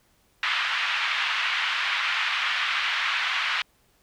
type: band-pass noise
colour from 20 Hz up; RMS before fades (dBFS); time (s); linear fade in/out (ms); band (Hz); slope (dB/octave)
white; -26; 0.43-3.62; 2; 1100 to 3100; 24
effects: pink hiss -64 dBFS RMS until 4.02 s